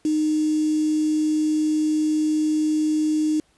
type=tone with quantisation; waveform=sine; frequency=307.6 Hz; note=D#4; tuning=20 cents flat; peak=-18 dBFS; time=0.05-3.4 s; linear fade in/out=2 ms; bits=6; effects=pink hiss -62 dBFS RMS until 3.57 s + resampled to 24000 Hz